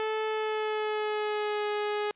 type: tone with pitch glide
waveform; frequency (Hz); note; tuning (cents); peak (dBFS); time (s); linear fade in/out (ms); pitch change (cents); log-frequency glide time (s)
sawtooth; 435.5 to 417.5; A4 to G#4; -18 to +9; -24; 0-2.11; 0; -73; 0.26-1.68
effects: white hiss -66 dBFS RMS until 2.15 s + resampled to 8000 Hz